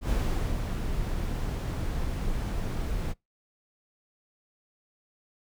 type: noise with ADSR envelope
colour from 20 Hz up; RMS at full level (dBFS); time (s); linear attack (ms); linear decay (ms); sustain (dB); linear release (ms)
brown; -25; 0.01-3.14; 83; 510; -5; 31
effects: noise-tail reverb RT60 0.2 s tail -26 dB re dry